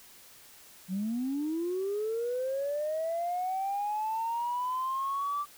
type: linear sweep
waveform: sine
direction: up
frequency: 178.8 to 1174.7 Hz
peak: -28 dBFS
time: 0.88-5.46 s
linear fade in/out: 50 ms
effects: tanh soft clip ceiling -25 dBFS + white hiss -54 dBFS RMS until 5.57 s